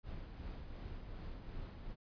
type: noise with tremolo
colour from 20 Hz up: brown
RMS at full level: -45 dBFS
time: 0.03-1.96 s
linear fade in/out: 50 ms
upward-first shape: sine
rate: 2.7 Hz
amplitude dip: 35%
effects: resampled to 11025 Hz